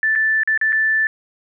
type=tone with dropouts; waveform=sine; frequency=1760 Hz; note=A6; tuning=in tune; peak=-14 dBFS; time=0.03-1.07 s; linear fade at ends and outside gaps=1 ms; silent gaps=0.153-0.158 / 0.434-0.475 / 0.576-0.613 / 0.723-0.728 s; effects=none